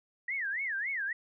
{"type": "tone with vibrato", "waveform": "sine", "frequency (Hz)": 1864.7, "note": "A#6", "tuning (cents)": 0, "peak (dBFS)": -31, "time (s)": [0.28, 1.13], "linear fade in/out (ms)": 5, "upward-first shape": "sine", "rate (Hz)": 3.6, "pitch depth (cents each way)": 300, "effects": []}